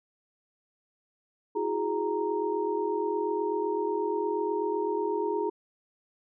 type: tone cluster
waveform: sine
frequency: 328.2 / 367.3 / 415.5 / 931 Hz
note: E4 / F#4 / G#4 / A#5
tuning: -8 / -13 / +1 / -2 cents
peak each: -34 / -33 / -29 / -33 dBFS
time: 1.55-5.5 s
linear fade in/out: 10 ms
effects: none